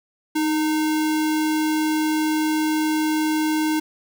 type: tone with sample-and-hold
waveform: sine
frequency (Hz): 311.1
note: D#4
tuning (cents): 0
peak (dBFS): -18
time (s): 0.35-3.8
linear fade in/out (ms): 10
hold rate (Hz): 1225
effects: none